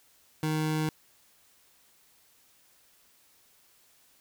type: tone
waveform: 25% pulse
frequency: 155.56 Hz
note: D#3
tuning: in tune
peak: -23 dBFS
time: 0.43-0.89 s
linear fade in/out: 2 ms
effects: white hiss -63 dBFS RMS until 4.2 s